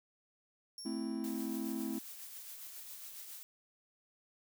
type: tone with exponential decay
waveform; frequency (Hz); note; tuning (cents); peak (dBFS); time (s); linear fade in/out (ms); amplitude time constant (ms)
30% pulse; 5500; F8; -27; -40; 0.78-1.89; 1; 240
type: chord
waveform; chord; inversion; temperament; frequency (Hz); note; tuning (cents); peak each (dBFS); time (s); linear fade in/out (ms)
triangle; A minor; none; equal; 220 / 261.6 / 329.6; A3 / C4 / E4; 0 / 0 / 0; -38 / -38 / -39; 0.85-1.99; 10
type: noise with tremolo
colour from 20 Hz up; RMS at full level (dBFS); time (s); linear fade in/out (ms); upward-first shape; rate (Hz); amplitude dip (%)
blue; -47; 1.24-3.43; 0; triangle; 7.3; 40
effects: none